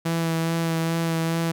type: tone with vibrato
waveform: sawtooth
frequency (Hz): 164.81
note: E3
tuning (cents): 0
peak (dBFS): -18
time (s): 0.05-1.52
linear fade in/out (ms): 10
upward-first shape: sine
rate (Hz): 2.4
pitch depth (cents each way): 16
effects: none